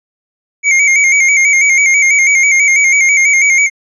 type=tone with vibrato; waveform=square; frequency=2200 Hz; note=C#7; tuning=14 cents flat; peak=-7 dBFS; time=0.63-3.7 s; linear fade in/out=50 ms; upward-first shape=square; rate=6.1 Hz; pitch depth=57 cents each way; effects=resampled to 22050 Hz